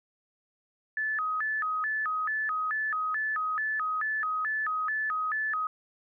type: tone with vibrato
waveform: sine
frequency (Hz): 1480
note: F#6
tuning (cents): 0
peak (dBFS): -27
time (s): 0.97-5.67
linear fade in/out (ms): 2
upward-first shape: square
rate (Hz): 2.3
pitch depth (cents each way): 280
effects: none